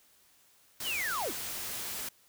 white noise, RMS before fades -38 dBFS, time 0.8-2.09 s, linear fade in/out 5 ms
triangle linear sweep, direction down, 3204 to 145.1 Hz, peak -30 dBFS, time 0.83-1.33 s, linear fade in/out 50 ms
effects white hiss -64 dBFS RMS until 2.28 s

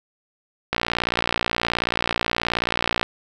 click train, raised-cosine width 0.3 ms, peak -4 dBFS, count 136, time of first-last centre 0.73-3.03 s, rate 58.7 Hz, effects 7-bit

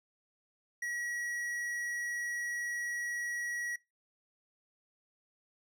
triangle tone with hard clipping, 1917 Hz, A#6, 48 cents sharp, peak -36 dBFS, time 0.82-3.76 s, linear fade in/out 5 ms, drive 14 dB, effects noise-tail reverb RT60 0.2 s tail -22 dB re dry

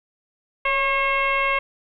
sine tone with frequency modulation, 1625 Hz, G#6, 38 cents flat, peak -18 dBFS, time 0.65-1.59 s, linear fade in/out 5 ms, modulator 535 Hz, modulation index 2, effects 10-bit

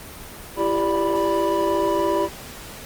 triangle tone cluster, 336.5 / 393.6 / 587 / 985 Hz, E4 / G4 / D5 / B5, +36 / +7 / -1 / -5 cents, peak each -22 dBFS, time 0.56-2.29 s, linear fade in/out 50 ms, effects pink hiss -38 dBFS RMS until 2.85 s + Opus 24 kbps

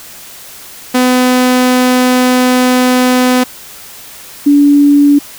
sawtooth / sine tone pair in turn, 252 / 287.2 Hz, B3 / D4, +35 / -39 cents, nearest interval major second, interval 226 cents, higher second, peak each -3 dBFS, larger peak neither, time 0.94-3.44 / 4.46-5.19 s, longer first, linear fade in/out 10 ms, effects white hiss -32 dBFS RMS until 5.38 s

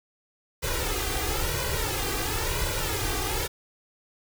pink noise with flanger, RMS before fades -28 dBFS, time 0.62-3.48 s, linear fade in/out 20 ms, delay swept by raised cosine 2 to 2.54 ms, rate 0.99 Hz, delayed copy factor +0.9, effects none

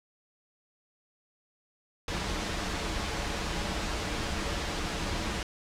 pink noise with comb filter, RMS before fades -32 dBFS, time 2.08-5.43 s, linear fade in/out 2 ms, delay 7.8 ms, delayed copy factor -0.5, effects low-pass 6000 Hz 12 dB/octave

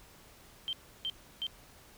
sine tone bursts, 3136 Hz, G7, in tune, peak -32 dBFS, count 3, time 0.68-1.467 s, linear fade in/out 0 ms, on 49 ms, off 320 ms, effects pink hiss -57 dBFS RMS until 1.97 s

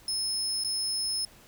30% pulse tone with dropouts, 5200 Hz, E8, 24 cents flat, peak -24 dBFS, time 0.08-1.25 s, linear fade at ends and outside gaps 2 ms, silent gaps 0.638-0.646 s, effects pink hiss -55 dBFS RMS until 1.47 s

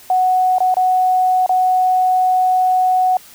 sine tone with dropouts, 740 Hz, F#5, in tune, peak -11 dBFS, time 0.1-3.17 s, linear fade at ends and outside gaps 2 ms, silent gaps 0.584-0.604 / 0.742-0.768 / 1.463-1.493 s, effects white hiss -42 dBFS RMS until 3.34 s

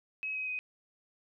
sine tone with pitch steps, 2557 / 2532 / 2507 Hz, D#7 / D#7 / D#7, +47 / +30 / +12 cents, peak -33 dBFS, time 0.23-0.59 s, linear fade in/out 0 ms, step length 120 ms, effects none

